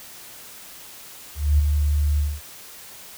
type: tone with ADSR envelope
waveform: sine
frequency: 73.6 Hz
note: D2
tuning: 4 cents sharp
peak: -12 dBFS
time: 1.35-2.41 s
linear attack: 240 ms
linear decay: 12 ms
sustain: -5 dB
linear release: 220 ms
effects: white hiss -42 dBFS RMS until 3.17 s